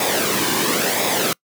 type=noise with flanger; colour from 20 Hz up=pink; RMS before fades=-19 dBFS; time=0-1.33 s; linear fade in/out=2 ms; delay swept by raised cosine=0.67 to 1.55 ms; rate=0.96 Hz; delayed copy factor=-0.55; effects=noise-tail reverb RT60 0.1 s tail -26 dB re dry + high-pass 200 Hz 12 dB/octave